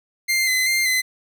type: tone with vibrato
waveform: sawtooth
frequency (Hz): 2068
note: C7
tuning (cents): -21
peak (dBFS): -14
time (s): 0.28-1.02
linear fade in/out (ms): 20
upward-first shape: square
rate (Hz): 2.6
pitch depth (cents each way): 26
effects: none